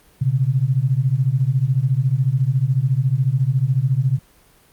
sine beating tone pair, 124.5 / 138.5 Hz, B2 / C#3, +14 / -1 cents, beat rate 14 Hz, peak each -18 dBFS, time 0.21-4.19 s, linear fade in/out 10 ms, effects pink hiss -53 dBFS RMS until 4.72 s + Opus 32 kbps

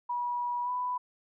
sine tone with pitch glide, 970 to 992.7 Hz, B5 to B5, -31 to +9 cents, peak -29 dBFS, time 0.09-0.98 s, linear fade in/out 10 ms, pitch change +40 cents, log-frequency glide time 0.63-0.7 s, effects none

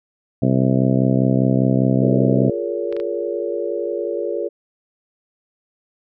harmonic tone, 65 Hz, C2, 11 cents flat, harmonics 2 / 3 / 4 / 5 / 6 / 7 / 8 / 9 / 10, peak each -18 / -19 / -19 / -26 / -27 / -30 / -27 / -32 / -27 dBFS, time 0.42-2.5 s, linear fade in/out 5 ms
sine chord, Bb minor seventh, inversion second, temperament equal with one note detuned, 349.2 / 415.3 / 466.2 / 564.7 Hz, F4 / Ab4 / Bb4 / Db5, 0 / 0 / 0 / +32 cents, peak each -26 dBFS, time 2.01-4.49 s, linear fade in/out 20 ms
clicks, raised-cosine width 0.3 ms, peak -20 dBFS, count 3, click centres 2.926 / 2.966 / 3 s
effects none

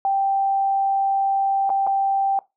sine tone with dropouts, 784 Hz, G5, in tune, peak -17 dBFS, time 0.05-2.39 s, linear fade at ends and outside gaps 1 ms, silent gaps 1.694-1.701 / 1.867-1.872 s, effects noise-tail reverb RT60 0.2 s tail -19 dB re dry

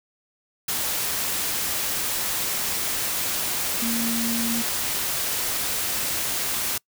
sine tone in noise, 231.3 Hz, A#3, 13 cents flat, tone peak -25 dBFS, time 3.82-4.62 s, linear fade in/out 5 ms, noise white, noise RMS -26 dBFS, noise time 0.68-6.78 s, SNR -2 dB, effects noise-tail reverb RT60 0.1 s tail -25 dB re dry

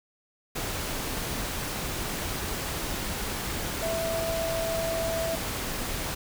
sine tone in noise, 659.3 Hz, E5, in tune, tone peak -28 dBFS, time 3.82-5.36 s, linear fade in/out 10 ms, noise pink, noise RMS -32 dBFS, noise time 0.55-6.15 s, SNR +1 dB, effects none

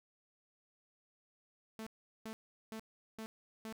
sawtooth tone bursts, 220.9 Hz, A3, 7 cents sharp, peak -39 dBFS, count 5, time 1.79-3.725 s, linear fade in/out 0 ms, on 75 ms, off 390 ms, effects none

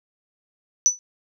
sine tone with exponential decay, 5970 Hz, F#8, 15 cents sharp, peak -9 dBFS, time 0.86-0.99 s, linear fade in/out 0 ms, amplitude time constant 28 ms, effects none

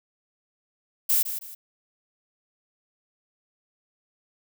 violet noise with echo, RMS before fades -21 dBFS, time 1.09-1.23 s, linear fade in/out 10 ms, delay 160 ms, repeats 2, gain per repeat -10 dB, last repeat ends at 1.55 s, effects none

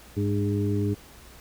harmonic tone with a mistuned harmonic, 102.4 Hz, G#2, 24 cents flat, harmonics 1 / 2 / 3 / 4, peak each -25 / -30 / -29 / -31 dBFS, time 0.16-0.95 s, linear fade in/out 20 ms, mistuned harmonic 3, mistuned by -29 cents, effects added 60 Hz sine -52 dBFS peak until 1.4 s + pink hiss -50 dBFS RMS until 1.4 s

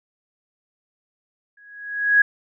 sine tone with exponential growth, 1661.2 Hz, G#6, in tune, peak -9 dBFS, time 1.57-2.22 s, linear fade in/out 5 ms, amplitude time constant 140 ms, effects none

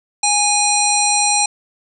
harmonic tone with a mistuned harmonic, 823 Hz, G#5, 16 cents flat, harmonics 1 / 3 / 5 / 7 / 9 / 10, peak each -18 / -22 / -21 / -20 / -21 / -20 dBFS, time 0.23-1.46 s, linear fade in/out 5 ms, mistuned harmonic 10, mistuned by +63 cents, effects none

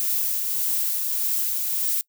violet noise with tremolo, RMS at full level -23 dBFS, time 0-2.01 s, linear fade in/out 0 ms, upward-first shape triangle, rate 1.7 Hz, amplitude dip 30%, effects noise-tail reverb RT60 0.1 s tail -23 dB re dry

